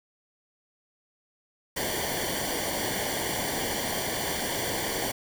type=noise with comb filter; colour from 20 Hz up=pink; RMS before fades=-30 dBFS; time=1.76-5.12 s; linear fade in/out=10 ms; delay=0.77 ms; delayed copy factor=-0.8; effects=none